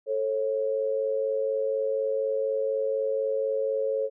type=tone pair together; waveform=sine; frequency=440 / 544.1 Hz; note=A4 / C#5; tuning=0 / -32 cents; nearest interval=major third; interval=368 cents; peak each=-28 / -26 dBFS; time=0.06-4.1 s; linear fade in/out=50 ms; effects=none